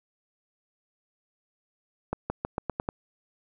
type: accelerating click train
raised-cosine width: 1 ms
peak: -14 dBFS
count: 7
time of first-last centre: 2.13-2.889 s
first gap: 170 ms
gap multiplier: 0.88
effects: none